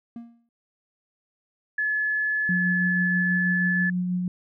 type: tone with exponential decay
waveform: triangle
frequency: 233.9 Hz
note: A#3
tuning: 6 cents sharp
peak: -30 dBFS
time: 0.16-0.49 s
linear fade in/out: 2 ms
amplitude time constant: 71 ms
type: tone with pitch glide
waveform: sine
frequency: 1714 to 1727.9 Hz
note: A6 to A6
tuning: -46 to -32 cents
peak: -22 dBFS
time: 1.78-3.9 s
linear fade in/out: 5 ms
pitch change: +14 cents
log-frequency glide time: 1.97-3.68 s
type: tone with tremolo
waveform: sine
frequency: 180.2 Hz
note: F#3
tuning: 45 cents flat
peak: -22 dBFS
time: 2.49-4.28 s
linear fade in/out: 2 ms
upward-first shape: sine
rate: 6.2 Hz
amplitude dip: 25%
effects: none